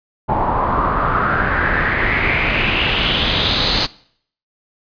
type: noise with low-pass filter sweep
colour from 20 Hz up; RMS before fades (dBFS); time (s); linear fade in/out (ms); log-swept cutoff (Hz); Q
pink; -17; 0.28-3.87; 20; 880 to 4500; 5.1
effects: noise-tail reverb RT60 0.6 s tail -21 dB re dry + resampled to 11025 Hz